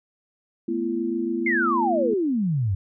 sine chord, A suspended second, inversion none, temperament equal with one note detuned, 220 / 246.9 / 338.3 Hz, A3 / B3 / E4, 0 / 0 / +45 cents, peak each -30 / -28 / -25 dBFS, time 0.68-2.14 s, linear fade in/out 5 ms
sine exponential sweep, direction down, 2180 to 89.8 Hz, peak -20 dBFS, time 1.46-2.75 s, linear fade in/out 5 ms
effects none

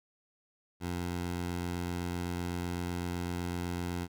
15% pulse tone, 87.9 Hz, F2, 12 cents sharp, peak -27 dBFS, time 0.8-4.08 s, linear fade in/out 50 ms, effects none

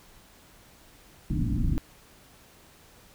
pink low-pass noise, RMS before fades -26 dBFS, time 1.3-1.78 s, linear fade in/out 0 ms, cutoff 310 Hz, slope 96 dB/octave, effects pink hiss -55 dBFS RMS until 3.14 s

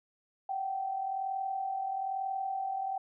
sine tone pair together, 733 / 774.1 Hz, F#5 / G5, -16 / -22 cents, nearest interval minor second, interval 94 cents, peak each -40 / -32 dBFS, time 0.49-2.98 s, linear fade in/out 5 ms, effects none

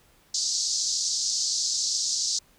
pink band-pass noise, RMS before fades -27 dBFS, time 0.34-2.39 s, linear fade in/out 5 ms, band 4400 to 7100 Hz, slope 48 dB/octave, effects pink hiss -60 dBFS RMS until 2.58 s

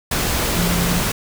sine tone in noise, 174.3 Hz, F3, 3 cents flat, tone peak -19 dBFS, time 0.56-1 s, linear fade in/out 5 ms, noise pink, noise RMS -20 dBFS, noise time 0.11-1.12 s, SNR -2 dB, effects none

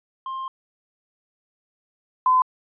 triangle / sine tone pair in turn, 1057 / 1021 Hz, C6 / C6, +17 / -43 cents, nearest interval minor second, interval 60 cents, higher first, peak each -26 / -14 dBFS, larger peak second, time 0.26-0.48 / 2.26-2.42 s, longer first, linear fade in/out 2 ms, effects resampled to 8000 Hz

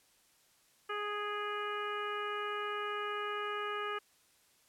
harmonic tone with a mistuned harmonic, 415.3 Hz, G#4, in tune, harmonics 1 / 2 / 3 / 4 / 5 / 6 / 7, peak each -40 / -48 / -38 / -43 / -49 / -49 / -47 dBFS, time 0.89-3.99 s, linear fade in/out 10 ms, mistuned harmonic 6, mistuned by -38 cents, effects white hiss -68 dBFS RMS until 4.68 s + low-pass 12000 Hz 12 dB/octave

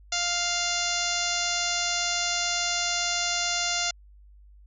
harmonic tone, 699 Hz, F5, 1 cent sharp, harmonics 1 / 2 / 3 / 4 / 5 / 6 / 7 / 8 / 9 / 10, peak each -34 / -34 / -34 / -34 / -34 / -34 / -34 / -34 / -34 / -34 dBFS, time 0.12-3.91 s, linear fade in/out 5 ms, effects added 50 Hz sine -49 dBFS peak until 4.66 s

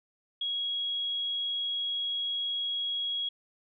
sine tone, 3313 Hz, G#7, 5 cents flat, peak -29 dBFS, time 0.41-3.29 s, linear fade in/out 5 ms, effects none

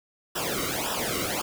pink noise with flanger, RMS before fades -29 dBFS, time 0.35-1.42 s, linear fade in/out 10 ms, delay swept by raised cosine 0.45 to 1.2 ms, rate 1.8 Hz, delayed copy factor -0.95, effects none

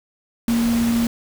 sine tone in noise, 233.1 Hz, A#3, in tune, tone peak -16 dBFS, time 0.48-1.07 s, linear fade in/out 2 ms, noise pink, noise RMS -29 dBFS, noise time 0.48-1.07 s, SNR +10 dB, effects none

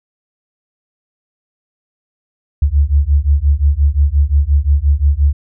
sine beating tone pair, 69.1 / 74.8 Hz, C#2 / D2, -5 / +32 cents, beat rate 5.7 Hz, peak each -12 dBFS, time 2.62-5.33 s, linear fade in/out 5 ms, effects none

